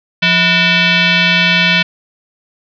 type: tone with frequency modulation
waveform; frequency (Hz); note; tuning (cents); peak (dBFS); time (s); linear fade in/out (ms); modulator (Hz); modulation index
sine; 174.61; F3; 0; -8; 0.22-1.83; 10; 820; 4.2
effects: none